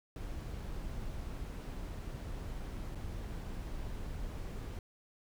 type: noise with dropouts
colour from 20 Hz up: brown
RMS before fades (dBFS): -41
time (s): 0.16-4.79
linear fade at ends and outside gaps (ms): 1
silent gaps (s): 2.949-2.955
effects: none